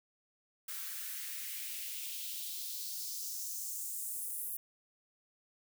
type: noise with high-pass filter sweep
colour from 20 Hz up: blue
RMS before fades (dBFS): -41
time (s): 0.68-4.57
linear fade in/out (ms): 5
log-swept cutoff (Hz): 1300 to 11000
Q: 2.2
effects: none